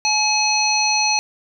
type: harmonic tone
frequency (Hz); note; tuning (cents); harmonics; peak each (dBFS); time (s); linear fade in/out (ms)
850; G#5; +40; 1 / 3 / 5 / 7; -21 / -21 / -21 / -21; 0.05-1.19; 0
effects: none

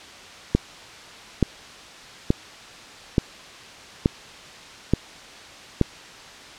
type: click train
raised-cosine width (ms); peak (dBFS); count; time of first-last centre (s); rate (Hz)
3; -3; 7; 0.55-5.813; 1.14
effects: white hiss -42 dBFS RMS until 6.58 s + low-pass 5000 Hz 12 dB/octave

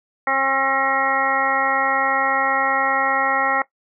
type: harmonic tone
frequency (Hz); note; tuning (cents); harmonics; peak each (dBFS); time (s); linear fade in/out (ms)
269.5; C#4; -49; 1 / 2 / 3 / 4 / 5 / 7 / 8; -33 / -26 / -22 / -25 / -23 / -23 / -29; 0.27-3.62; 2
effects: noise-tail reverb RT60 0.1 s tail -18 dB re dry

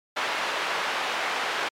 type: band-pass noise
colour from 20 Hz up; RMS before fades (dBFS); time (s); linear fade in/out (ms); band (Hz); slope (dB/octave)
pink; -28; 0.16-1.69; 10; 750 to 3000; 12
effects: MP3 96 kbps

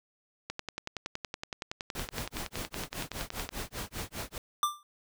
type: click train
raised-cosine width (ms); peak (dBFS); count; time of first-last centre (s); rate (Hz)
0.2; -18; 33; 0.5-3.491; 10.7
type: noise with tremolo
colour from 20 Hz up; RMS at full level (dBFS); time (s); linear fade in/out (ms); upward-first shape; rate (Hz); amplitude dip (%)
pink; -36; 1.95-4.38; 2; sine; 5; 100
type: tone with exponential decay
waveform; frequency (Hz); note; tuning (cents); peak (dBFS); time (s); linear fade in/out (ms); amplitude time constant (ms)
square; 1184; D6; +14; -22; 4.63-4.83; 1; 42
effects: none

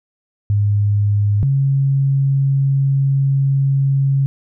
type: tone pair in turn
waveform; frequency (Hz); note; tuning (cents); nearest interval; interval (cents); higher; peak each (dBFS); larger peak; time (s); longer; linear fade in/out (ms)
sine; 102.7 / 137.09; G#2 / C#3; -19 / -19; perfect fourth; 500; second; -12; neither; 0.5-1.43 / 1.43-4.26; second; 0
effects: none

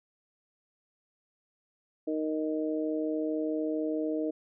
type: harmonic tone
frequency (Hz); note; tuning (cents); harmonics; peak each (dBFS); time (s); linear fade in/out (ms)
155.56; D#3; 0; 2 / 3 / 4; -30 / -34 / -36; 2.07-4.31; 10
effects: none

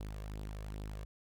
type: tone with flanger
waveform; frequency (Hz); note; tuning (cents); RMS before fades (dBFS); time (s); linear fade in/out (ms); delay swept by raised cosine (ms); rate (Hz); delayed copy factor
sawtooth; 51.91; G#1; 0; -43; 0-1.05; 5; 0.23 to 1.83; 2.5; +0.55
effects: none

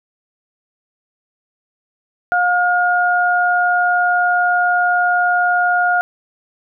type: tone pair together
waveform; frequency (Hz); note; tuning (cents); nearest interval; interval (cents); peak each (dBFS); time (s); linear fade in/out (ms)
sine; 713.5 / 1427; F5 / F6; +37 / +37; octave; 1200; -15; 2.32-6.01; 0
effects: none

